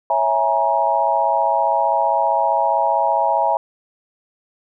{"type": "chord", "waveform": "sine", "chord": "A# half-diminished seventh", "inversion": "first", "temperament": "equal with one note detuned", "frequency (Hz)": [554.4, 659.3, 830.6, 945.9], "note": ["C#5", "E5", "G#5", "A#5"], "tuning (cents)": [0, 0, 0, 25], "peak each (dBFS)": [-24, -20, -19, -19], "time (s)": [0.1, 3.57], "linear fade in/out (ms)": 2, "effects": []}